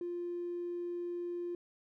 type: tone with tanh clipping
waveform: triangle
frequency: 349.2 Hz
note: F4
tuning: in tune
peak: -35 dBFS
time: 0.01-1.55 s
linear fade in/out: 2 ms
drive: 1 dB
effects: none